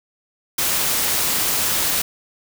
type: noise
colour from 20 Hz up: white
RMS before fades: -20 dBFS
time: 0.58-2.02 s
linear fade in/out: 5 ms
effects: none